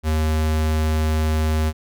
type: tone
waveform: square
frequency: 78.1 Hz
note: D#2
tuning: 7 cents sharp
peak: -18 dBFS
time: 0.03-1.73 s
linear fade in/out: 50 ms
effects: none